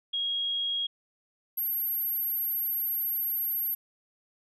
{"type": "tone pair in turn", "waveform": "sine", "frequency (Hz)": [3284, 12586], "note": ["G#7", "G9"], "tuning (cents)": [-20, 6], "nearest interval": "octave + major seventh", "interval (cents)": 2326, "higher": "second", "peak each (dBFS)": -27, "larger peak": "neither", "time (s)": [[0.13, 0.87], [1.57, 3.75]], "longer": "second", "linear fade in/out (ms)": 10, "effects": []}